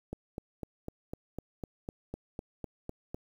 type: click train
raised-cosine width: 2 ms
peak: -24 dBFS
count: 13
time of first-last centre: 0.13-3.145 s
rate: 3.98 Hz
effects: 9-bit